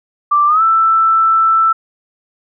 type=tone with pitch glide; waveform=sine; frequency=1174.7 to 1326.2 Hz; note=D6 to E6; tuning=0 to +10 cents; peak=-8 dBFS; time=0.31-1.73 s; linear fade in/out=10 ms; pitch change=+210 cents; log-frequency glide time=0.47-0.62 s; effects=none